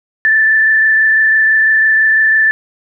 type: tone with frequency modulation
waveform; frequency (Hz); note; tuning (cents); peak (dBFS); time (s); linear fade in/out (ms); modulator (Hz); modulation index
sine; 1760; A6; 0; -7; 0.25-2.51; 0; 26; 0.94
effects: none